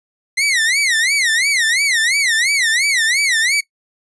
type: tone with vibrato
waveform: sawtooth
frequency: 2017 Hz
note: B6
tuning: 36 cents sharp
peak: -10 dBFS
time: 0.37-3.61 s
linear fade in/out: 10 ms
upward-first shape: sine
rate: 2.9 Hz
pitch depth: 230 cents each way
effects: noise-tail reverb RT60 0.1 s tail -20 dB re dry + resampled to 24000 Hz